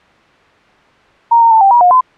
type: tone with pitch steps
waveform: sine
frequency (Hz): 932 / 921 / 889 / 784 / 959 / 716 / 1020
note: A#5 / A#5 / A5 / G5 / A#5 / F5 / C6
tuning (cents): -1 / -21 / +18 / 0 / +49 / +43 / -44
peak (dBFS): -4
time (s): 1.31-2.01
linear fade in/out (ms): 10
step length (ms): 100
effects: white hiss -46 dBFS RMS until 2.17 s + low-pass 2000 Hz 12 dB/octave